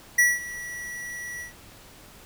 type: tone with ADSR envelope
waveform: square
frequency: 1941 Hz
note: B6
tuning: 31 cents flat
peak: -15 dBFS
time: 0.18-1.53 s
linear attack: 9 ms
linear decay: 200 ms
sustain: -19 dB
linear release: 120 ms
effects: pink hiss -49 dBFS RMS until 2.25 s